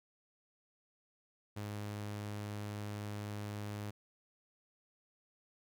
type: tone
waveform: sawtooth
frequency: 103.83 Hz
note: G#2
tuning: in tune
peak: -36 dBFS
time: 1.56-3.91 s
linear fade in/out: 10 ms
effects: none